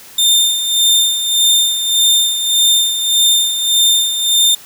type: tone with tremolo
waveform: sawtooth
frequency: 3611 Hz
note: A7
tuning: 44 cents sharp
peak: -5 dBFS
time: 0.18-4.55 s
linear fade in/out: 5 ms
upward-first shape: sine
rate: 1.7 Hz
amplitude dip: 60%
effects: white hiss -38 dBFS RMS until 4.65 s